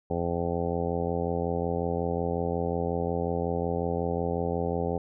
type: harmonic tone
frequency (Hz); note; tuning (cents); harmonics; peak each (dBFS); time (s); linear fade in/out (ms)
85.5; F2; -36; 1 / 2 / 3 / 4 / 5 / 6 / 7 / 8 / 9 / 10; -34 / -33 / -36 / -38 / -32 / -33 / -39 / -42 / -36 / -45; 0.1-4.98; 5
effects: none